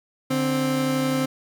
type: tone pair together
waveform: 30% pulse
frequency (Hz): 146.83 / 261.9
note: D3 / C4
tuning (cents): 0 / +2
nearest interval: minor seventh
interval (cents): 1002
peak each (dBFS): -25 / -19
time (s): 0.3-1.26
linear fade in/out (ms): 10
effects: none